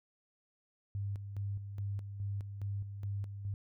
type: tone with tremolo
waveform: sine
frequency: 100 Hz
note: G2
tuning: 35 cents sharp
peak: -34 dBFS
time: 0.95-3.54 s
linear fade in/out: 0 ms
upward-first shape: square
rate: 2.4 Hz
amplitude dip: 55%
effects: none